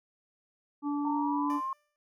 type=harmonic tone; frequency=289.5 Hz; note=D4; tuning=25 cents flat; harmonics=1 / 3 / 4; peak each=-29 / -39 / -41 dBFS; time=0.82-1.61 s; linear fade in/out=50 ms
type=linear sweep; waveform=sine; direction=up; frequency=895 to 1077 Hz; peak=-31 dBFS; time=1.05-1.73 s; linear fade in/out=2 ms
type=tone with exponential decay; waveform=15% pulse; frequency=593 Hz; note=D5; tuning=17 cents sharp; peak=-37 dBFS; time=1.5-1.96 s; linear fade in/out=0 ms; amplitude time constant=100 ms
effects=none